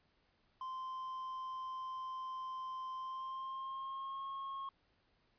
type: tone with pitch glide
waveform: triangle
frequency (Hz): 1040 to 1086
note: C6 to C#6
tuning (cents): -11 to -36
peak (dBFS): -39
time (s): 0.61-4.69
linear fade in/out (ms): 2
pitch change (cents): +75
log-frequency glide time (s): 2.95-4.27
effects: pink hiss -75 dBFS RMS until 5.38 s + resampled to 11025 Hz